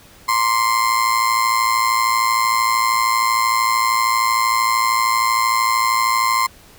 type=tone with amplitude modulation; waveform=35% pulse; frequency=1046.5 Hz; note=C6; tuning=in tune; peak=-10 dBFS; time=0.28-6.47 s; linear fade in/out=10 ms; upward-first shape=sine; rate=113 Hz; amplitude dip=65%; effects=pink hiss -46 dBFS RMS until 6.78 s